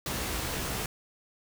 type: noise with comb filter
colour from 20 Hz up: pink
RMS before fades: -33 dBFS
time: 0.06-0.86 s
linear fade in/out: 2 ms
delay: 16 ms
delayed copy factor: +0.65
effects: none